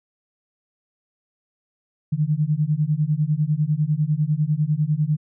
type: beating tone pair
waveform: sine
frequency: 146.83 / 156.83 Hz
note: D3 / D#3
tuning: 0 / +14 cents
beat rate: 10 Hz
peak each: -21 dBFS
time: 2.12-5.17 s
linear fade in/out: 10 ms
effects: none